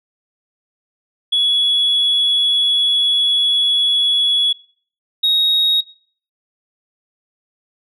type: tone pair in turn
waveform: sine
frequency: 3377 / 3768 Hz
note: G#7 / A#7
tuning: +28 / +18 cents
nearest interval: major second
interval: 190 cents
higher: second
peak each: -11 / -10 dBFS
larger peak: second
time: 1.32-4.53 / 5.23-5.81 s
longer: first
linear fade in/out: 10 ms
effects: noise-tail reverb RT60 0.5 s tail -21 dB re dry + tanh soft clip ceiling -9 dBFS